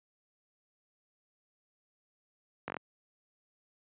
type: slowing click train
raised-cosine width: 0.5 ms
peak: -21 dBFS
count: 5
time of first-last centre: 2.68-2.767 s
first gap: 20 ms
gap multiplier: 1.06
effects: high-pass 150 Hz 12 dB/octave + resampled to 8000 Hz